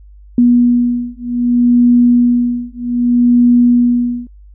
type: beating tone pair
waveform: sine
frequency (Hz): 241.9 / 242.54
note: B3 / B3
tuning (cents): -36 / -31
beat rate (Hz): 0.64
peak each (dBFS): -11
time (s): 0.38-4.27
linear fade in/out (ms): 2
effects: added 50 Hz sine -36 dBFS peak until 4.54 s